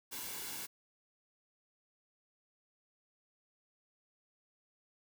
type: noise with comb filter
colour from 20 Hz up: white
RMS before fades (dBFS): -43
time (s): 0.11-0.67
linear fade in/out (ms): 20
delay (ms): 1.6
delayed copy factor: -0.55
effects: none